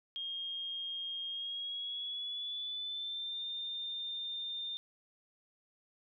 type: tone with pitch glide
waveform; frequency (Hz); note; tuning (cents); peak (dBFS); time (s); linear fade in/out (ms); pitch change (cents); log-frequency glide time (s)
sine; 3237 to 3612; G#7 to A7; -45 to +45; -37; 0.16-4.77; 0; +190; 1.28-3.44
effects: none